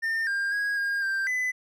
triangle tone with pitch steps, 1809 / 1602 / 1648 / 1619 / 1577 / 2007 Hz, A6 / G6 / G#6 / G#6 / G6 / B6, +48 / +37 / -14 / -45 / +10 / +27 cents, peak -23 dBFS, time 0.02-1.52 s, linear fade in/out 20 ms, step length 250 ms, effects none

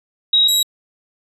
sine / sawtooth tone pair in turn, 3816 / 3849 Hz, A#7 / B7, +40 / -45 cents, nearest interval unison, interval 15 cents, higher second, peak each -10 dBFS, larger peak neither, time 0.33-0.48 / 0.48-0.63 s, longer neither, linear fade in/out 5 ms, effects resampled to 32000 Hz

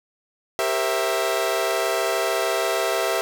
sawtooth chord, C dominant seventh, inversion second, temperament equal with one note detuned, 392 / 466.2 / 532.7 / 659.3 Hz, G4 / Bb4 / C5 / E5, 0 / 0 / +31 / 0 cents, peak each -23 / -24 / -25 / -20 dBFS, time 0.59-3.21 s, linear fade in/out 0 ms, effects none

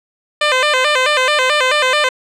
10% pulse tone with vibrato, 554.4 Hz, C#5, in tune, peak -3 dBFS, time 0.41-2.09 s, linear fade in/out 5 ms, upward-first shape square, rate 4.6 Hz, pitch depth 130 cents each way, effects low-pass 6000 Hz 12 dB/octave

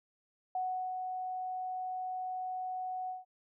sine tone with ADSR envelope, 741 Hz, F#5, 2 cents sharp, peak -31 dBFS, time 0.55-3.25 s, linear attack 3 ms, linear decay 370 ms, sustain -4 dB, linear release 160 ms, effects none

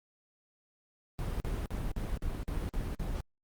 brown noise bursts, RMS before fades -34 dBFS, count 8, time 1.19-3.206 s, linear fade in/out 0 ms, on 210 ms, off 48 ms, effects Opus 32 kbps

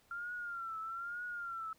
sine tone with vibrato, 1380 Hz, F6, 21 cents flat, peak -39 dBFS, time 0.11-1.73 s, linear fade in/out 2 ms, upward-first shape triangle, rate 1.1 Hz, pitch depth 100 cents each way, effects pink hiss -69 dBFS RMS until 1.78 s

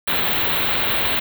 white band-stop noise, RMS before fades -20 dBFS, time 0.07-1.2 s, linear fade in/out 10 ms, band 4100 to 16000 Hz, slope 96 dB/octave, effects none

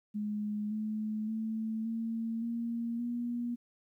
sine tone with pitch steps, 209.6 / 215.2 / 221 / 227 / 233.1 / 239.4 Hz, G#3 / A3 / A3 / A#3 / A#3 / A#3, +16 / -38 / +8 / -46 / 0 / +46 cents, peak -32 dBFS, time 0.14-3.56 s, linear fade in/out 20 ms, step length 570 ms, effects 12-bit

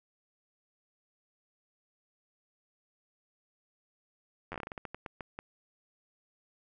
slowing click train, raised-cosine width 0.5 ms, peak -24 dBFS, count 15, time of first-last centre 4.52-5.389 s, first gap 10 ms, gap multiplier 1.25, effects none

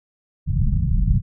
pink low-pass noise, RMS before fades -18 dBFS, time 0.46-1.22 s, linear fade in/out 50 ms, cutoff 180 Hz, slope 48 dB/octave, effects none

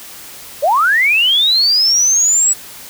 sine linear sweep, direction up, 518 to 7902 Hz, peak -9 dBFS, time 0.62-2.54 s, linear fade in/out 20 ms, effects white hiss -34 dBFS RMS until 2.89 s

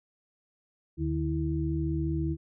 sine tone cluster, 77.3 / 152 / 326.9 Hz, D#2 / D#3 / E4, -11 / -40 / -14 cents, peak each -31 dBFS, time 0.97-2.37 s, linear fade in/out 50 ms, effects none

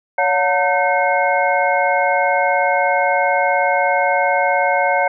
sine tone cluster, 562 / 721 / 904 / 1536 / 2161 Hz, C#5 / F#5 / A5 / G6 / C#7, +24 / -45 / +47 / -36 / -45 cents, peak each -19 / -18 / -20 / -22 / -21 dBFS, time 0.18-5.08 s, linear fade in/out 5 ms, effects none

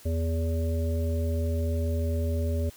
harmonic tone, 82 Hz, E2, 9 cents flat, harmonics 1 / 3 / 5 / 7, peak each -25 / -35 / -37 / -36 dBFS, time 0.05-2.7 s, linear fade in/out 10 ms, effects white hiss -52 dBFS RMS until 2.76 s

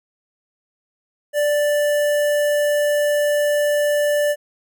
square tone with notch filter, 587.3 Hz, D5, in tune, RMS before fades -18 dBFS, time 1.33-4.36 s, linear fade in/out 50 ms, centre 4300 Hz, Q 1, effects none

